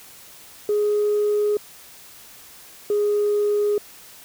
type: tone pair in turn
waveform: sine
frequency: 417 / 414.4 Hz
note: G#4 / G#4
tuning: +7 / -4 cents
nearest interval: unison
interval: 11 cents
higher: first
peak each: -16 dBFS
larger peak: neither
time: 0.69-1.57 / 2.9-3.78 s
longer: neither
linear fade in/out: 2 ms
effects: tanh soft clip ceiling -14 dBFS + white hiss -45 dBFS RMS until 4.24 s